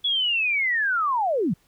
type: linear sweep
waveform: sine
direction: down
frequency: 3415 to 138.59 Hz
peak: -20 dBFS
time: 0.04-1.54 s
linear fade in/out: 10 ms
effects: pink hiss -63 dBFS RMS until 1.67 s